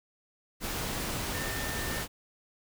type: tone in noise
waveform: sine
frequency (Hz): 1804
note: A6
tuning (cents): +43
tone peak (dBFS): -39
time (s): 1.32-2.05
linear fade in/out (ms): 50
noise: pink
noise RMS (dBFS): -34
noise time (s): 0.6-2.08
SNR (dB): -8
effects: none